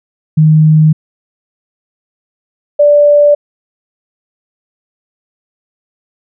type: tone pair in turn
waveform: sine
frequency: 155.56 / 584.9 Hz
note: D#3 / D5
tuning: 0 / -7 cents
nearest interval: octave + major seventh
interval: 2293 cents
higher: second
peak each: -3 dBFS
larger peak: neither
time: 0.37-0.93 / 2.79-3.35 s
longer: neither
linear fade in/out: 10 ms
effects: none